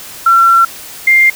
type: tone pair in turn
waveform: sine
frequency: 1357 / 2106 Hz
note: E6 / C7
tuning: +50 / +11 cents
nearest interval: minor sixth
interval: 761 cents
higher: second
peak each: -4 / -4 dBFS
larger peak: neither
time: 0.26-0.65 / 1.07-1.3 s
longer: first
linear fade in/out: 5 ms
effects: white hiss -30 dBFS RMS until 1.35 s